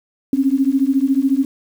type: beating tone pair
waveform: sine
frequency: 263.6 / 277.6 Hz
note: C4 / C#4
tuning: +13 / +3 cents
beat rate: 14 Hz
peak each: -16 dBFS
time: 0.33-1.45 s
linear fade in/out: 2 ms
effects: 7-bit